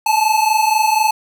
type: tone pair together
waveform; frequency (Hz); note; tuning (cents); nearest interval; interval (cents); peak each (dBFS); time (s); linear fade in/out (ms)
square; 855.9 / 880; A5 / A5; -48 / 0; unison; 48; -16; 0.06-1.11; 5
effects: none